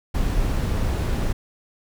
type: noise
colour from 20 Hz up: brown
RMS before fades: -22 dBFS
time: 0.14-1.33 s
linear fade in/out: 10 ms
effects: none